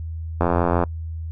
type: click train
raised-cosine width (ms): 1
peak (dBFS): -5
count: 38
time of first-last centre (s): 0.41-0.837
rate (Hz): 86.6
effects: noise-tail reverb RT60 0.1 s tail -25 dB re dry + added 81 Hz sine -27 dBFS peak until 1.31 s